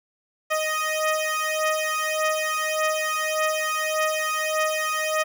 15% pulse beating tone pair, 622.3 / 624 Hz, D#5 / D#5, 0 / +5 cents, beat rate 1.7 Hz, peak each -19 dBFS, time 0.5-5.24 s, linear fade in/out 20 ms, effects none

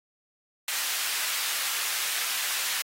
pink high-pass noise, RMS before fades -30 dBFS, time 0.68-2.82 s, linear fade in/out 2 ms, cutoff 1700 Hz, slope 12 dB/octave, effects AAC 48 kbps

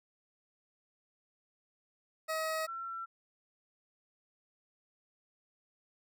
20% pulse / sine tone pair in turn, 636 / 1351 Hz, D#5 / E6, +38 / +42 cents, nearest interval octave + minor second, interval 1304 cents, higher second, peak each -28 / -38 dBFS, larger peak first, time 2.28-2.67 / 2.67-3.06 s, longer neither, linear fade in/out 20 ms, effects none

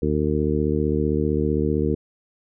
harmonic tone, 75.5 Hz, D2, 48 cents sharp, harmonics 1 / 2 / 3 / 4 / 5 / 6, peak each -26 / -26 / -26 / -26 / -26 / -26 dBFS, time 0.02-1.95 s, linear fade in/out 5 ms, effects none

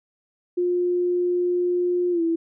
sine tone with pitch glide, 355.2 to 331.4 Hz, F4 to E4, +29 to +9 cents, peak -19 dBFS, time 0.57-2.36 s, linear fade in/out 10 ms, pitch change -120 cents, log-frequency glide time 2.11-2.22 s, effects none

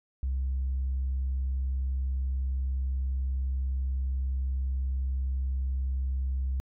sine tone, 65.8 Hz, C2, 10 cents sharp, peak -25 dBFS, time 0.23-6.6 s, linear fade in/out 0 ms, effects tanh soft clip ceiling -24 dBFS

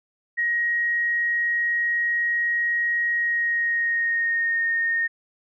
sine tone with pitch glide, 1888 to 1842.7 Hz, A#6 to A#6, +22 to -21 cents, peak -20 dBFS, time 0.37-5.08 s, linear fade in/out 20 ms, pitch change -43 cents, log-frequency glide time 3.13-4.64 s, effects none

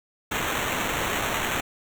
white noise with sample-and-hold, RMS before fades -27 dBFS, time 0.31-1.61 s, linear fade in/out 10 ms, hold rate 4900 Hz, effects none

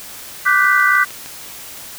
sine chord, G major seventh, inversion second, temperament equal with one note detuned, 1174.7 / 1480 / 1543.7 / 1975.5 Hz, D6 / F#6 / G6 / B6, 0 / 0 / -27 / 0 cents, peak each -16 dBFS, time 0.45-1.05 s, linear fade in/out 20 ms
click train, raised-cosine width 0.2 ms, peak -16 dBFS, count 6, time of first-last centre 0.49-1.26 s, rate 6.49 Hz
effects white hiss -34 dBFS RMS until 1.98 s

